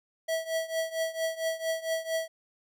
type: tone with tremolo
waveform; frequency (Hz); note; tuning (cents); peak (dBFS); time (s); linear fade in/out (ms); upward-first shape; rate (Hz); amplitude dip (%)
square; 650; E5; -24; -26; 0.28-2.28; 10; triangle; 4.4; 90
effects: none